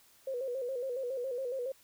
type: tone with vibrato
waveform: sine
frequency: 510 Hz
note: C5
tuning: 44 cents flat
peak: -33 dBFS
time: 0.27-1.72 s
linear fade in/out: 5 ms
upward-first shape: square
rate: 7.2 Hz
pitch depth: 79 cents each way
effects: white hiss -63 dBFS RMS until 1.83 s

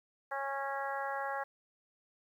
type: harmonic tone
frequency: 275.2 Hz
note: C#4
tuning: 12 cents flat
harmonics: 2 / 3 / 4 / 5 / 6 / 7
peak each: -41 / -38 / -42 / -44 / -42 / -47 dBFS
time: 0.31-1.44 s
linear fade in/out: 10 ms
effects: 11-bit

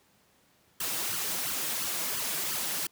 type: noise with flanger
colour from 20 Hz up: white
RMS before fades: -32 dBFS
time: 0.8-2.87 s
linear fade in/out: 5 ms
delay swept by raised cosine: 0.64 to 6.34 ms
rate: 2.9 Hz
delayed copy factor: +0.9
effects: pink hiss -65 dBFS RMS until 2.91 s + high-pass 100 Hz 12 dB/octave

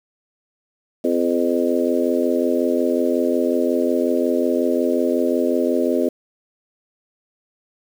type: harmonic tone with a mistuned harmonic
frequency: 85.5 Hz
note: F2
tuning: 36 cents flat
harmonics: 3 / 4 / 5 / 6 / 7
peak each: -21 / -22 / -23 / -24 / -24 dBFS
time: 1.04-6.09 s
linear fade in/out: 5 ms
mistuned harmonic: 7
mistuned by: +31 cents
effects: 7-bit

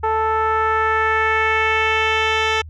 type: tone with low-pass filter sweep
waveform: 10% pulse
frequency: 440 Hz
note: A4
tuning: in tune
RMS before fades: -18 dBFS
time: 0.03-2.62 s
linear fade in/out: 10 ms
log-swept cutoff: 1000 to 4000 Hz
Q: 1.9
effects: added 79 Hz sine -33 dBFS peak until 2.69 s

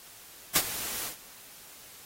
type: noise with ADSR envelope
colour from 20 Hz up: white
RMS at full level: -20 dBFS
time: 0.55-1.17 s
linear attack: 9 ms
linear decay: 57 ms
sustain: -15 dB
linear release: 120 ms
effects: white hiss -50 dBFS RMS until 2.05 s + AAC 48 kbps

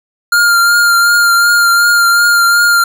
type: tone with vibrato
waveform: square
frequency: 1402 Hz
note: F6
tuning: 6 cents sharp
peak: -7 dBFS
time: 0.32-2.84 s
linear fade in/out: 5 ms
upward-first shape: triangle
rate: 2.7 Hz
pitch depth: 25 cents each way
effects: none

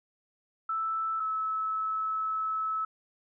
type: tone pair in turn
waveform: sine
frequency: 1318.5 / 1300.3 Hz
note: E6 / E6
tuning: 0 / -24 cents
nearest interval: unison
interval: 24 cents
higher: first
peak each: -28 dBFS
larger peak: neither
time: 0.69-1.2 / 1.2-2.85 s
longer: second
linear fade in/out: 5 ms
effects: none

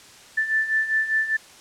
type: beating tone pair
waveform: sine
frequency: 1760 / 1765 Hz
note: A6 / A6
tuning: 0 / +5 cents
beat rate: 5 Hz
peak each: -26 / -21 dBFS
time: 0.37-1.37 s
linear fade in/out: 10 ms
effects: white hiss -47 dBFS RMS until 1.6 s + low-pass 8000 Hz 12 dB/octave

